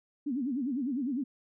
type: tone with vibrato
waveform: sine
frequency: 262.6 Hz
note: C4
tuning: 6 cents sharp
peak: -29 dBFS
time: 0.26-1.24 s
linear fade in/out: 10 ms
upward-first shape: sine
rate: 9.9 Hz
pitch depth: 210 cents each way
effects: none